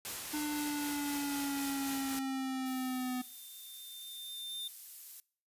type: noise with tremolo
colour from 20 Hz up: white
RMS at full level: -40 dBFS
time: 0.05-2.19 s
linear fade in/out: 0 ms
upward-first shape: sine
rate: 3.9 Hz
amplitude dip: 25%
type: linear sweep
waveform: square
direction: down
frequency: 300 to 251 Hz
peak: -35 dBFS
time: 0.33-3.22 s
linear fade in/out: 10 ms
type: tone with exponential growth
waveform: square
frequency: 3602 Hz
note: A7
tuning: 40 cents sharp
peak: -38 dBFS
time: 1.82-4.68 s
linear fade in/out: 5 ms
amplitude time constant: 620 ms
type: noise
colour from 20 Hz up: violet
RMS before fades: -46 dBFS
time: 2.66-5.2 s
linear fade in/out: 0 ms
effects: noise-tail reverb RT60 0.5 s tail -23 dB re dry + resampled to 32000 Hz